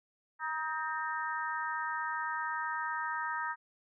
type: harmonic tone with a mistuned harmonic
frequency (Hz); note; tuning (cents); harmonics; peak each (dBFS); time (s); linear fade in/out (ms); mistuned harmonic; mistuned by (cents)
315.4; D#4; +24; 3 / 4 / 5 / 6; -37 / -38 / -39 / -40; 0.39-3.56; 50; 6; -52
effects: none